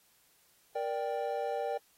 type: chord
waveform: triangle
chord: G minor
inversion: first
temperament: just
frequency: 470.4 / 588 / 784 Hz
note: Bb4 / D5 / G5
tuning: +16 / +2 / 0 cents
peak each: -34 dBFS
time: 0.75-1.78 s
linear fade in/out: 10 ms
effects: white hiss -67 dBFS RMS until 1.97 s + AAC 48 kbps